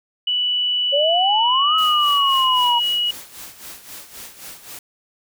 sine tone with pitch glide, 2960 to 2911 Hz, F#7 to F#7, 0 to -29 cents, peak -17 dBFS, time 0.27-3.11 s, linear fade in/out 5 ms, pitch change -29 cents, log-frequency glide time 1.34-2.19 s
sine exponential two-way sweep, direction up then down, 551 to 1284 to 939 Hz, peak -16 dBFS, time 0.92-2.8 s, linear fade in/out 20 ms, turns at 1.76 s
white noise with tremolo, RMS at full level -35 dBFS, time 1.78-4.79 s, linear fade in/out 2 ms, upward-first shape sine, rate 3.8 Hz, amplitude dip 70%
effects none

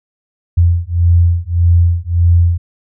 sine beating tone pair, 85.2 / 86.9 Hz, F2 / F2, -42 / -8 cents, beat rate 1.7 Hz, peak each -11 dBFS, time 0.57-2.58 s, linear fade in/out 10 ms, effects none

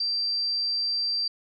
sine tone, 4699 Hz, D8, in tune, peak -24 dBFS, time 0-1.28 s, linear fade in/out 5 ms, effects none

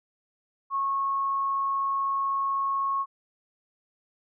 sine tone, 1096 Hz, C#6, 20 cents flat, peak -24 dBFS, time 0.7-3.06 s, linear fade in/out 50 ms, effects none

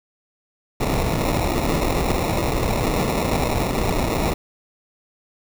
pink noise with sample-and-hold, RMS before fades -21 dBFS, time 0.8-4.34 s, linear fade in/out 10 ms, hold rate 1575 Hz, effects none

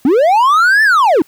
triangle linear two-way sweep, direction up then down, 237.2 to 1789 to 268.9 Hz, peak -5 dBFS, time 0.05-1.22 s, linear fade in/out 2 ms, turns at 0.83 s, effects white hiss -50 dBFS RMS until 1.27 s

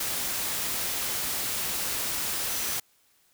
sine tone in noise, 5930 Hz, F#8, 3 cents sharp, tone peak -39 dBFS, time 2.49-2.77 s, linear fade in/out 5 ms, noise white, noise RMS -30 dBFS, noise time 0-2.8 s, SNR -12 dB, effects white hiss -65 dBFS RMS until 3.33 s

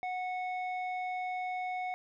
square tone with low-pass filter, 735 Hz, F#5, 12 cents flat, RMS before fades -36 dBFS, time 0.03-1.94 s, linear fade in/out 0 ms, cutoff 1900 Hz, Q 2.1, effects none

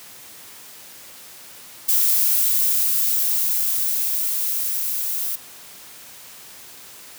violet noise with level ramp, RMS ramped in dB -17 to -25 dBFS, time 1.88-5.36 s, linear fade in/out 10 ms, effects white hiss -42 dBFS RMS until 7.18 s + high-pass 80 Hz 12 dB/octave

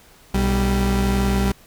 35% pulse tone pair together, 61.7 / 195.89 Hz, B1 / G3, -1 / -1 cents, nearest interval octave + minor sixth, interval 2000 cents, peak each -18 dBFS, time 0.34-1.52 s, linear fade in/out 5 ms, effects pink hiss -50 dBFS RMS until 1.66 s

